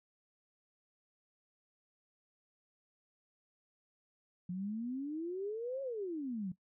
sine exponential two-way sweep, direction up then down, 174.61 to 554.4 to 174.61 Hz, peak -36 dBFS, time 4.49-6.52 s, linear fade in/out 5 ms, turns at 5.82 s, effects noise-tail reverb RT60 0.1 s tail -17 dB re dry

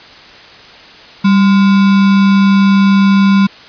sine tone with sample-and-hold, 196 Hz, G3, in tune, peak -5 dBFS, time 1.24-3.47 s, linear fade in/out 10 ms, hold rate 1225 Hz, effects white hiss -36 dBFS RMS until 3.68 s + resampled to 11025 Hz

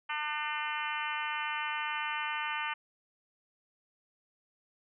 harmonic tone, 300.6 Hz, D4, 40 cents sharp, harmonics 3 / 4 / 5 / 6 / 7 / 8 / 9 / 10, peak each -38 / -39 / -40 / -41 / -41 / -42 / -43 / -43 dBFS, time 0.09-2.74 s, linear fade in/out 10 ms, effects none

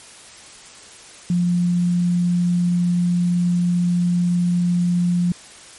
sine tone, 175.7 Hz, F3, 11 cents sharp, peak -15 dBFS, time 1.3-5.32 s, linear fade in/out 2 ms, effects white hiss -42 dBFS RMS until 5.78 s + MP3 48 kbps

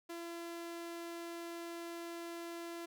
sawtooth tone, 339.1 Hz, E4, 49 cents sharp, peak -39 dBFS, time 0.09-2.86 s, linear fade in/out 10 ms, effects none

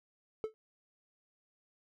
triangle tone with exponential decay, 436.6 Hz, A4, 13 cents flat, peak -27 dBFS, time 0.44-0.54 s, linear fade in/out 0 ms, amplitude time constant 20 ms, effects none

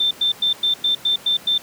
sine tone bursts, 3566 Hz, A7, 22 cents sharp, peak -15 dBFS, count 8, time 0-1.58 s, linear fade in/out 5 ms, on 110 ms, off 100 ms, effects pink hiss -41 dBFS RMS until 1.62 s + high-pass 150 Hz 12 dB/octave

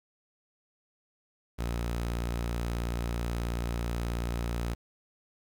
sawtooth tone, 58.5 Hz, A#1, 7 cents sharp, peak -26 dBFS, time 1.58-4.75 s, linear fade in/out 20 ms, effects 9-bit

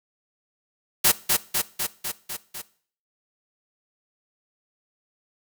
white noise with echo, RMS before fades -17 dBFS, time 1.04-1.12 s, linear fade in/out 10 ms, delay 250 ms, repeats 6, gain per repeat -3 dB, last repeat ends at 2.62 s, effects noise-tail reverb RT60 0.5 s tail -19 dB re dry

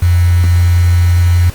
sine tone with quantisation, 87.31 Hz, F2, in tune, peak -6 dBFS, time 0.02-1.5 s, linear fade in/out 5 ms, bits 4, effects pink hiss -33 dBFS RMS until 1.54 s + Opus 24 kbps

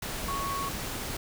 sine tone in noise, 1108.7 Hz, C#6, in tune, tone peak -31 dBFS, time 0.28-0.69 s, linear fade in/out 5 ms, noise pink, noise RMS -35 dBFS, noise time 0.02-1.17 s, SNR +1 dB, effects none

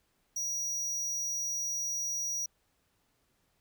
square tone, 5780 Hz, F#8, 41 cents flat, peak -32 dBFS, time 0.36-2.46 s, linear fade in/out 5 ms, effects pink hiss -74 dBFS RMS until 3.6 s

